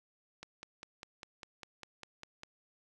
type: click train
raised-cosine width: 0.2 ms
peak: -28 dBFS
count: 11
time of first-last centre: 0.43-2.434 s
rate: 4.99 Hz
effects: none